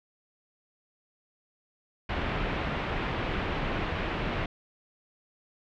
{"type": "low-pass noise", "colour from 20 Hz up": "pink", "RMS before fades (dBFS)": -31, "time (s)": [2.09, 4.46], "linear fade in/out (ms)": 5, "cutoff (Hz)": 3000, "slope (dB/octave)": 24, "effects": []}